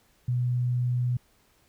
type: tone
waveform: sine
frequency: 123.47 Hz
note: B2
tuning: in tune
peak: -23 dBFS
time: 0.28-1.17 s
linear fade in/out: 5 ms
effects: pink hiss -64 dBFS RMS until 1.68 s